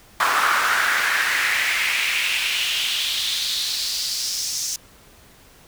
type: noise with high-pass filter sweep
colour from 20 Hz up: brown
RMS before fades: -22 dBFS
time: 0.2-4.76 s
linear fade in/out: 2 ms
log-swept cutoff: 1200 to 6100 Hz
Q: 3.4
effects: pink hiss -50 dBFS RMS until 5.67 s